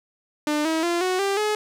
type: tone with pitch steps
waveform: sawtooth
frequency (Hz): 299.6 / 321.1 / 344.2 / 368.9 / 395.3 / 423.7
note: D4 / E4 / F4 / F#4 / G4 / G#4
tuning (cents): +35 / -45 / -25 / -5 / +15 / +35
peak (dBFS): -17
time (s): 0.47-1.55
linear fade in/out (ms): 2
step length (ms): 180
effects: low-pass 10000 Hz 12 dB/octave + 9-bit